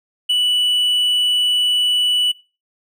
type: tone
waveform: triangle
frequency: 2960 Hz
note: F#7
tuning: in tune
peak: -12 dBFS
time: 0.29-2.32 s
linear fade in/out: 10 ms
effects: noise-tail reverb RT60 0.3 s tail -19 dB re dry